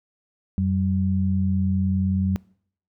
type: tone pair together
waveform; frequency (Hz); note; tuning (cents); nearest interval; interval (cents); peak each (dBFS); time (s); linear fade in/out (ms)
sine; 90.3 / 190.89; F#2 / G3; -42 / -46; octave + minor second; 1296; -22; 0.58-2.36; 0
effects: noise-tail reverb RT60 0.6 s tail -24 dB re dry